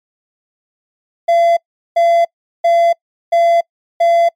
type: tone bursts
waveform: triangle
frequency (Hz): 680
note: F5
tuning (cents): -46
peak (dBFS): -6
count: 5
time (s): 1.28-4.29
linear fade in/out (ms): 10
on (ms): 290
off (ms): 390
effects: noise-tail reverb RT60 0.1 s tail -26 dB re dry + MP3 96 kbps